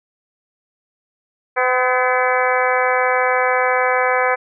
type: harmonic tone with a mistuned harmonic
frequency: 253.7 Hz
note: B3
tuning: 47 cents sharp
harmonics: 2 / 3 / 4 / 5 / 6 / 7 / 8 / 9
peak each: -19 / -21 / -22 / -23 / -24 / -24 / -25 / -26 dBFS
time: 1.56-4.36 s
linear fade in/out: 20 ms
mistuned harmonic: 7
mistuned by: -54 cents
effects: none